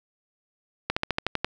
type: slowing click train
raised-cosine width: 0.3 ms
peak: -8 dBFS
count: 8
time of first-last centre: 0.9-1.446 s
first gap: 65 ms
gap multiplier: 1.06
effects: none